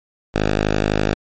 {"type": "tone", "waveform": "5% pulse", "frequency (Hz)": 51.91, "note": "G#1", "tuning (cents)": 0, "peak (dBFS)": -5, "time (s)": [0.34, 1.14], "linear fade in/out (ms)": 10, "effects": ["low-pass 5000 Hz 12 dB/octave", "MP3 32 kbps"]}